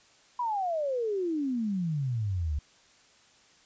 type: exponential sweep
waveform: sine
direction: down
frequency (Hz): 1002 to 69.3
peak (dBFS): -27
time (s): 0.39-2.59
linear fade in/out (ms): 5
effects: white hiss -60 dBFS RMS until 3.65 s + resampled to 16000 Hz